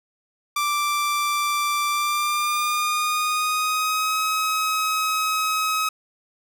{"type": "tone with pitch glide", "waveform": "sawtooth", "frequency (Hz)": [1174.7, 1273.6], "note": ["D6", "D#6"], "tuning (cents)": [0, 40], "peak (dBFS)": -17, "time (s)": [0.56, 5.89], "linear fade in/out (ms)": 5, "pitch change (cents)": 140, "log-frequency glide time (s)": [1.89, 4.18], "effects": []}